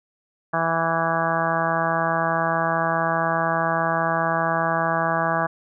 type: harmonic tone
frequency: 164.81 Hz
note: E3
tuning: in tune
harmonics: 1 / 2 / 3 / 4 / 5 / 6 / 7 / 8 / 9 / 10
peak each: -29 / -33 / -34 / -25 / -27 / -30 / -26 / -34 / -30 / -29 dBFS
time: 0.53-5.47 s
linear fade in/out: 10 ms
effects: none